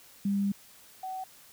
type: tone pair in turn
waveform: sine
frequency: 199.6 / 753.6 Hz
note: G3 / F#5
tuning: +32 / +32 cents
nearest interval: octave + major seventh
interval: 2300 cents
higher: second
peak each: -25 / -34 dBFS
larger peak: first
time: 0.25-0.52 / 1.03-1.24 s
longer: first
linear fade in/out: 5 ms
effects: white hiss -55 dBFS RMS until 1.52 s